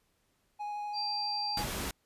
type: tone with vibrato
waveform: triangle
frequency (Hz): 830.6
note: G#5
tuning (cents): 0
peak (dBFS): -33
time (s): 0.59-1.65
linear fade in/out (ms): 20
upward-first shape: sine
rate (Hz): 12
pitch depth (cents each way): 8
type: tone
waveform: sine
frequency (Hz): 4700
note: D8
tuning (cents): +1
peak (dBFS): -33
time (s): 0.93-1.63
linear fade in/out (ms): 50
type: noise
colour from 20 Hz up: pink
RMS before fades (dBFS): -36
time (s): 1.57-1.91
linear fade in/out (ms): 2
effects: pink hiss -74 dBFS RMS until 2.05 s + resampled to 32000 Hz